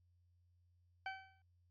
20% pulse tone with exponential decay, 768 Hz, G5, 36 cents flat, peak -34 dBFS, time 1.06-1.42 s, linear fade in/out 2 ms, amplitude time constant 78 ms, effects added 88 Hz sine -70 dBFS peak until 1.7 s + resampled to 11025 Hz

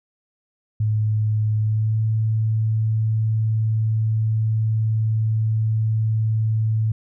sine tone with pitch glide, 107.7 to 110.09 Hz, A2 to A2, -37 to +1 cents, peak -17 dBFS, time 0.8-6.92 s, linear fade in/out 5 ms, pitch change +38 cents, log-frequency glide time 1.59-2.01 s, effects none

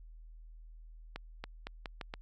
accelerating click train, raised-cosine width 0.3 ms, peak -24 dBFS, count 6, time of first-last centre 1.16-2.139 s, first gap 280 ms, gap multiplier 0.82, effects added 40 Hz sine -49 dBFS peak until 2.21 s

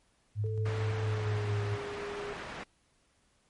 sine tone with tremolo, 105 Hz, G#2, 19 cents sharp, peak -28 dBFS, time 0.35-1.78 s, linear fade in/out 50 ms, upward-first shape square, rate 4.4 Hz, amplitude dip 30%
sine tone with pitch glide, 440 to 408.2 Hz, A4 to G#4, 0 to -30 cents, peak -38 dBFS, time 0.44-2.33 s, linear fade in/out 0 ms, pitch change -130 cents, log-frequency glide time 0.99-1.59 s
white low-pass noise, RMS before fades -42 dBFS, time 0.65-2.64 s, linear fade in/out 10 ms, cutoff 1700 Hz, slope 12 dB/octave
effects pink hiss -70 dBFS RMS until 3.49 s + MP3 48 kbps

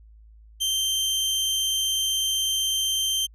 sawtooth tone, 3136 Hz, G7, in tune, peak -19 dBFS, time 0.6-3.27 s, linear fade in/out 20 ms, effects added 54 Hz sine -47 dBFS peak until 3.34 s + resampled to 32000 Hz

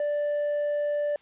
sine tone with tanh clipping, 587 Hz, D5, 1 cent flat, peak -25 dBFS, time 0-1.16 s, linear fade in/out 2 ms, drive 3 dB, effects white hiss -59 dBFS RMS until 1.21 s + resampled to 8000 Hz

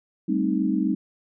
sine chord, A half-diminished seventh, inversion third, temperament equal with one note detuned, 196 / 220 / 263.6 / 311.1 Hz, G3 / A3 / C4 / Eb4, 0 / 0 / +13 / 0 cents, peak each -25 / -28 / -26 / -25 dBFS, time 0.28-0.95 s, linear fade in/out 10 ms, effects none

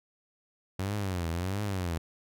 sawtooth tone with vibrato, 92.5 Hz, F#2, in tune, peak -26 dBFS, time 0.79-1.98 s, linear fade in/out 5 ms, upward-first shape triangle, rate 1.5 Hz, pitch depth 230 cents each way, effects none

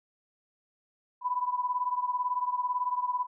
sine beating tone pair, 987.8 / 1005.8 Hz, B5 / B5, 0 / +31 cents, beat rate 18 Hz, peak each -29 / -32 dBFS, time 1.21-3.27 s, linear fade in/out 50 ms, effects none

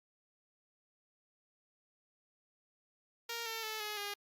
5% pulse tone with pitch steps, 465.4 / 450.3 / 435.7 / 421.6 / 408 Hz, A#4 / A4 / A4 / G#4 / G#4, -3 / +40 / -17 / +26 / -31 cents, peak -27 dBFS, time 3.29-4.14 s, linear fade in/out 5 ms, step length 170 ms, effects Opus 48 kbps

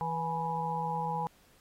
harmonic tone with a mistuned harmonic, 163.3 Hz, E3, 16 cents flat, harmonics 1 / 3 / 5 / 6, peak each -37 / -41 / -33 / -36 dBFS, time 0.01-1.27 s, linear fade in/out 0 ms, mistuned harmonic 5, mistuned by +40 cents, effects pink hiss -64 dBFS RMS until 1.6 s + AAC 48 kbps

